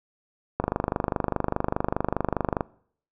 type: click train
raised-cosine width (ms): 1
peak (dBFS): -9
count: 51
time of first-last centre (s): 0.6-2.608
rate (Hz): 24.9
effects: noise-tail reverb RT60 0.6 s tail -23 dB re dry